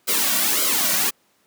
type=noise with flanger; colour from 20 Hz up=white; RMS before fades=-20 dBFS; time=0.07-1.11 s; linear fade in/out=20 ms; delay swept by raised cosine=1.1 to 2.4 ms; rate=1.8 Hz; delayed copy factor=-0.95; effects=pink hiss -62 dBFS RMS until 1.46 s + high-pass 200 Hz 12 dB/octave